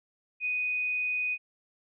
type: tone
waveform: sine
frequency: 2489 Hz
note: D#7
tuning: in tune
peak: -27 dBFS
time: 0.4-1.38 s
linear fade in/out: 50 ms
effects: none